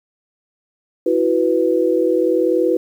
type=chord; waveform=sine; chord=E suspended second; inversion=none; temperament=equal; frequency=329.6 / 370 / 493.9 Hz; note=E4 / F#4 / B4; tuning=0 / 0 / 0 cents; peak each=-18 / -18 / -17 dBFS; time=1.06-2.77 s; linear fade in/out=5 ms; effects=8-bit